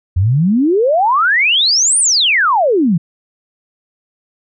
sine exponential two-way sweep, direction up then down, 84.2 to 9600 to 153.1 Hz, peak -9 dBFS, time 0.16-2.98 s, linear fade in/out 10 ms, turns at 1.99 s, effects none

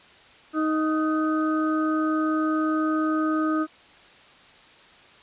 harmonic tone with a mistuned harmonic, 312.4 Hz, D#4, 7 cents sharp, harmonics 1 / 2 / 4 / 5, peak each -22 / -33 / -28 / -36 dBFS, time 0.53-3.67 s, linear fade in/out 50 ms, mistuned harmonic 5, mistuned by -47 cents, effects white hiss -51 dBFS RMS until 5.22 s + resampled to 8000 Hz

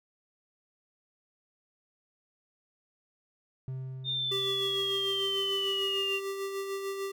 triangle tone with exponential decay, 130.81 Hz, C3, in tune, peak -31 dBFS, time 3.68-6.21 s, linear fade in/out 0 ms, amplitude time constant 550 ms
sine exponential sweep, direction down, 3640 to 2755 Hz, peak -29 dBFS, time 4.04-6.21 s, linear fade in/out 50 ms
square tone with tremolo, 392 Hz, G4, in tune, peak -32 dBFS, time 4.31-7.12 s, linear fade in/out 10 ms, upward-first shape sine, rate 6.7 Hz, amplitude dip 40%
effects none

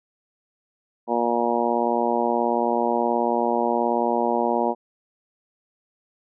harmonic tone, 118.6 Hz, A#2, 30 cents sharp, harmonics 2 / 3 / 4 / 5 / 6 / 7 / 8, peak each -27 / -27 / -27 / -27 / -27 / -27 / -27 dBFS, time 1.07-4.75 s, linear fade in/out 50 ms, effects none

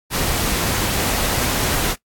pink noise, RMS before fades -20 dBFS, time 0.1-1.96 s, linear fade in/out 50 ms, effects noise-tail reverb RT60 0.1 s tail -19 dB re dry + AAC 64 kbps

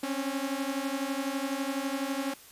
sawtooth beating tone pair, 267.6 / 279.6 Hz, C4 / C#4, +39 / +15 cents, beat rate 12 Hz, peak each -29 dBFS, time 0.03-2.34 s, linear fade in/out 5 ms, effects white hiss -52 dBFS RMS until 2.51 s + resampled to 32000 Hz

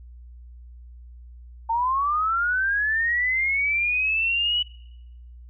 sine linear sweep, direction up, 893 to 2960 Hz, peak -20 dBFS, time 1.69-4.63 s, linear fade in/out 10 ms, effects noise-tail reverb RT60 1.0 s tail -26 dB re dry + added 60 Hz sine -41 dBFS peak until 5.49 s

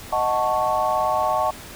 sine chord, D# half-diminished seventh, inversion none, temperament equal, 622.3 / 740 / 880 / 1108.7 Hz, D#5 / F#5 / A5 / C#6, 0 / 0 / 0 / 0 cents, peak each -24 dBFS, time 0.12-1.51 s, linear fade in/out 10 ms, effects pink hiss -39 dBFS RMS until 1.75 s

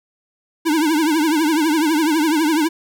square tone with vibrato, 312.3 Hz, D#4, 7 cents sharp, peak -15 dBFS, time 0.65-2.69 s, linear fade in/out 20 ms, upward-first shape triangle, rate 12 Hz, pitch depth 140 cents each way, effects none

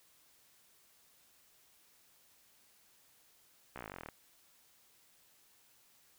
slowing click train, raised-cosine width 0.5 ms, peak -29 dBFS, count 17, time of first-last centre 3.76-4.087 s, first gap 15 ms, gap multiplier 1.04, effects white hiss -67 dBFS RMS until 6.18 s

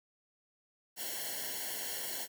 white noise with comb filter, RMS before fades -39 dBFS, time 0.96-2.28 s, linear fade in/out 50 ms, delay 0.81 ms, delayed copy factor -1, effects none

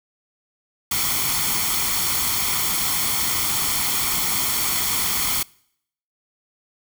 white noise with comb filter, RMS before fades -22 dBFS, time 0.91-5.43 s, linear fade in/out 5 ms, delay 0.91 ms, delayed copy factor +0.6, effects noise-tail reverb RT60 0.7 s tail -25 dB re dry

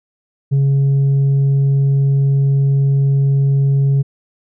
sine tone with tanh clipping, 138.1 Hz, C#3, 6 cents flat, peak -11 dBFS, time 0.51-4.03 s, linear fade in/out 20 ms, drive 2 dB, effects none

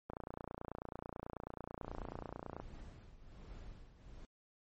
click train, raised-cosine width 1 ms, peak -29 dBFS, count 74, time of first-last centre 0.1-2.6 s, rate 29.2 Hz
brown noise with tremolo, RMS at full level -49 dBFS, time 1.83-4.25 s, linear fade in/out 0 ms, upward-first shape triangle, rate 1.3 Hz, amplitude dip 75%
effects MP3 32 kbps

